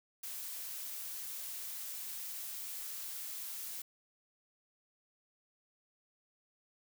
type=noise; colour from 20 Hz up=blue; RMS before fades=-43 dBFS; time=0.23-3.82 s; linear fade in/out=5 ms; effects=none